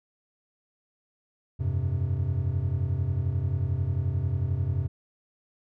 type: chord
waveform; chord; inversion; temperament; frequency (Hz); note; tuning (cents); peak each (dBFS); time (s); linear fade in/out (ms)
triangle; F suspended second; none; equal with one note detuned; 86.75 / 98 / 130.81; F2 / G2 / C3; -11 / 0 / 0; -27 / -27 / -27; 1.59-4.88; 20
effects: none